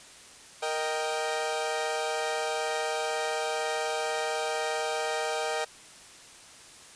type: chord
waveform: sawtooth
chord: Eb major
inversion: second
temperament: equal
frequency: 466.2 / 622.3 / 784 Hz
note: Bb4 / Eb5 / G5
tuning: 0 / 0 / 0 cents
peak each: -29 dBFS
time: 0.62-5.65 s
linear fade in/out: 10 ms
effects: white hiss -50 dBFS RMS until 6.95 s + resampled to 22050 Hz